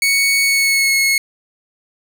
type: tone with pitch glide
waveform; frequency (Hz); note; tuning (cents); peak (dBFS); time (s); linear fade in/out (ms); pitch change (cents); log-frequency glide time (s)
sawtooth; 2223 to 2180; C#7 to C#7; +4 to -29; -9; 0.02-1.18; 2; -33; 0.43-0.95
effects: none